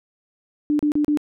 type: tone bursts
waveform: sine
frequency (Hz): 296.7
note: D4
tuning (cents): +18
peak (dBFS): -16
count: 4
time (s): 0.7-1.173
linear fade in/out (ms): 0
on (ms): 92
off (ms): 35
effects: none